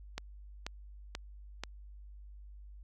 click train, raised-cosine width 0.2 ms, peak -20 dBFS, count 4, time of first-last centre 0.18-1.636 s, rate 2.06 Hz, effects added 50 Hz sine -48 dBFS peak until 2.83 s

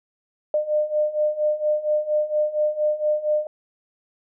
sine beating tone pair, 602 / 606.3 Hz, D5 / D#5, +43 / -45 cents, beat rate 4.3 Hz, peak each -24 / -21 dBFS, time 0.54-3.47 s, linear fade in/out 2 ms, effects none

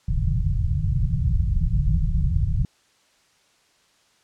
pink low-pass noise, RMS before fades -21 dBFS, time 0.08-2.65 s, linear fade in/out 2 ms, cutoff 170 Hz, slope 96 dB/octave, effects white hiss -61 dBFS RMS until 4.23 s + low-pass 7000 Hz 12 dB/octave

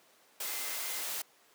sine tone in noise, 2066 Hz, C7, 22 cents flat, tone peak -48 dBFS, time 0.45-1.03 s, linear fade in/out 5 ms, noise white, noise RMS -37 dBFS, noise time 0.4-1.22 s, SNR -14 dB, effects pink hiss -63 dBFS RMS until 1.54 s + high-pass 400 Hz 12 dB/octave

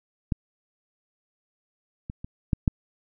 clicks, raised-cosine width 5 ms, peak -11 / -21 / -23 / -9 / -7 dBFS, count 5, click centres 0.322 / 2.099 / 2.245 / 2.532 / 2.678 s, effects none

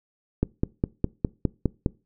click train, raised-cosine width 3 ms, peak -8 dBFS, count 8, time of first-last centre 0.43-1.861 s, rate 4.89 Hz, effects noise-tail reverb RT60 0.3 s tail -23 dB re dry

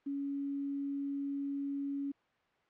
sine tone with quantisation, 280 Hz, C#4, 18 cents sharp, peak -34 dBFS, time 0.06-2.12 s, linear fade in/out 10 ms, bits 10, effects white hiss -71 dBFS RMS until 2.69 s + low-pass 2000 Hz 12 dB/octave

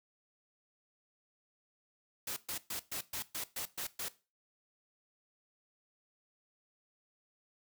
white noise bursts, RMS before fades -39 dBFS, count 9, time 2.27-4.085 s, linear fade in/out 5 ms, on 95 ms, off 120 ms, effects noise-tail reverb RT60 0.3 s tail -17 dB re dry

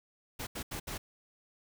pink noise bursts at uneven times, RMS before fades -39 dBFS, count 4, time 0.39-0.47 / 0.55-0.63 / 0.71-0.8 / 0.87-0.98 s, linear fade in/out 10 ms, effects none

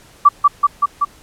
sine tone with echo, 1158 Hz, D6, 25 cents flat, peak -3 dBFS, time 0.25-0.29 s, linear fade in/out 10 ms, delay 190 ms, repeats 4, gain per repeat -2 dB, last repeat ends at 1.05 s, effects pink hiss -46 dBFS RMS until 1.22 s + low-pass 12000 Hz 12 dB/octave

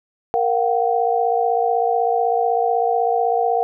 sine tone cluster, 467.1 / 710 / 766 Hz, A#4 / F5 / G5, +3 / +28 / -40 cents, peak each -20 dBFS, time 0.34-3.63 s, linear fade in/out 0 ms, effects none

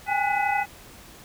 sine tone cluster, 797 / 829 / 1468 / 2001 / 2545 Hz, G5 / G#5 / F#6 / B6 / D#7, +28 / -3 / -14 / +22 / +39 cents, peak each -25 / -26 / -31 / -29 / -32 dBFS, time 0.06-0.66 s, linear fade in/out 50 ms, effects pink hiss -47 dBFS RMS until 1.24 s

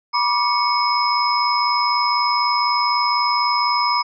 sine tone cluster, 972 / 1096 / 1176 / 2211 / 5110 Hz, B5 / C#6 / D6 / C#7 / D#8, -28 / -20 / +2 / -5 / +45 cents, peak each -20 / -26 / -21 / -26 / -22 dBFS, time 0.13-4.03 s, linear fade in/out 20 ms, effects none

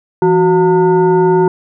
sine tone with frequency modulation, 370 Hz, F#4, in tune, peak -7 dBFS, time 0.22-1.48 s, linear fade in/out 2 ms, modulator 537 Hz, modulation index 0.86, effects none

